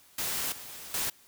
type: noise with level steps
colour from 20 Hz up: white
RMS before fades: -32 / -44 / -31 dBFS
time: 0.18-1.1 s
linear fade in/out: 5 ms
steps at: 0.52 / 0.94 s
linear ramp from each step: 2 ms
effects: white hiss -59 dBFS RMS until 1.27 s